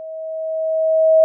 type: tone with level ramp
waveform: sine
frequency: 639 Hz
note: D#5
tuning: 46 cents sharp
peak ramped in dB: -29 to -7 dBFS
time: 0-1.24 s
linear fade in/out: 0 ms
effects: none